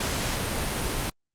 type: noise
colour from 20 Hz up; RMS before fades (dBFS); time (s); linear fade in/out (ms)
pink; -28; 0-1.1; 5
effects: low-pass 12000 Hz 12 dB/octave + Opus 48 kbps